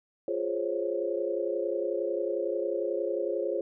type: chord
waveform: sine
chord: Db major seventh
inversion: first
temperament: equal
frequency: 349.2 / 415.3 / 523.3 / 554.4 Hz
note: F4 / Ab4 / C5 / Db5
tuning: 0 / 0 / 0 / 0 cents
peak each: -33 dBFS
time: 0.28-3.61 s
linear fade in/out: 2 ms
effects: none